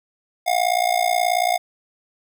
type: tone with amplitude modulation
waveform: square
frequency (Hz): 715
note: F5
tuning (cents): +41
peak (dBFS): -14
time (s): 0.46-1.58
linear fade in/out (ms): 20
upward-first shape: sine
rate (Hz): 58.5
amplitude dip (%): 90
effects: none